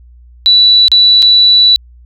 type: tone with dropouts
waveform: sine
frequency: 3951 Hz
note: B7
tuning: in tune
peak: -3 dBFS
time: 0.46-1.76 s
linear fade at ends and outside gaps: 0 ms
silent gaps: 0.882-0.917 / 1.221-1.226 s
effects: added 60 Hz sine -36 dBFS peak until 2.05 s